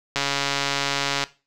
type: click train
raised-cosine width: 0.2 ms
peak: -5 dBFS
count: 152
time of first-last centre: 0.16-1.239 s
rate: 140 Hz
effects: noise-tail reverb RT60 0.3 s tail -17 dB re dry